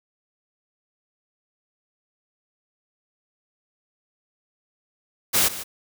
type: noise with echo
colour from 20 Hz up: white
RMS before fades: -19 dBFS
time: 5.33-5.49 s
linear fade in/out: 20 ms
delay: 150 ms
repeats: 1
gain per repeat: -14 dB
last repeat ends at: 5.64 s
effects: none